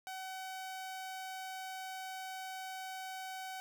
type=tone; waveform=sawtooth; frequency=756 Hz; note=F#5; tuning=37 cents sharp; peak=-38 dBFS; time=0.07-3.6 s; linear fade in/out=0 ms; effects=none